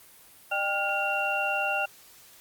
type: tone cluster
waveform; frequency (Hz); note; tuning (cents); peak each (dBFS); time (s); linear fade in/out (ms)
sine; 603 / 789 / 1418 / 2754; D5 / G5 / F6 / F7; +46 / +11 / +26 / -25; -33 / -30 / -31 / -29; 0.51-1.86; 10
effects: white hiss -53 dBFS RMS until 2.4 s + Opus 32 kbps